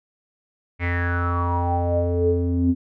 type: tone with low-pass filter sweep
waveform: square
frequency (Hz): 87.31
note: F2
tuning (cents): 0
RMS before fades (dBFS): -21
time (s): 0.79-2.75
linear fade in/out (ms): 50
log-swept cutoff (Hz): 2200 to 260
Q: 9.7
effects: none